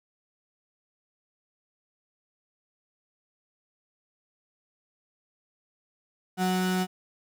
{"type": "tone pair together", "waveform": "35% pulse", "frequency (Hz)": [184.37, 739], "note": ["F#3", "F#5"], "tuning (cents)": [-6, -2], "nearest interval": "2 octaves", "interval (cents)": 2404, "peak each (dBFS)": [-23, -29], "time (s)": [6.37, 6.87], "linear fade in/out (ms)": 50, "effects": []}